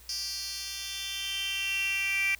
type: tone with high-pass filter sweep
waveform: 10% pulse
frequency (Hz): 391.2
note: G4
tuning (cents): -4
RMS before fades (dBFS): -32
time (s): 0.09-2.35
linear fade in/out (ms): 2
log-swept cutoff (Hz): 4800 to 2300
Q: 7.7
effects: added 60 Hz sine -54 dBFS peak until 2.39 s + white hiss -55 dBFS RMS until 2.39 s